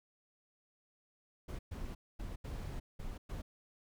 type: noise bursts at uneven times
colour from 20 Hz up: brown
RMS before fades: -42 dBFS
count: 6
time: 1.48-1.59 / 1.71-1.95 / 2.19-2.36 / 2.44-2.8 / 2.99-3.18 / 3.29-3.42 s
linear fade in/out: 10 ms
effects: none